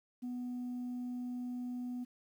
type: tone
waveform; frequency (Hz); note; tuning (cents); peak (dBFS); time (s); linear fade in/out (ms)
sine; 246.9; B3; 0; -35; 0.22-2.05; 20
effects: tanh soft clip ceiling -36 dBFS + 11-bit